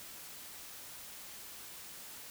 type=silence; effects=white hiss -49 dBFS RMS until 2.3 s